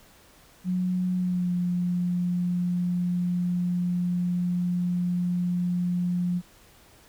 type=tone with pitch glide; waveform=sine; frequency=182.1 to 177.33 Hz; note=F#3 to F3; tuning=-27 to +27 cents; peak=-23 dBFS; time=0.64-6.42 s; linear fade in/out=50 ms; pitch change=-46 cents; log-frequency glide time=1.17-1.52 s; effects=pink hiss -55 dBFS RMS until 7.08 s